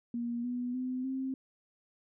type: tone with pitch steps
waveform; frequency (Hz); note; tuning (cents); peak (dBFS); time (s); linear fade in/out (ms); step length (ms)
sine; 237.2 / 245.8 / 254.8 / 264.1; A#3 / B3 / C4 / C4; +30 / -8 / -46 / +16; -32; 0.14-1.34; 2; 300
effects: none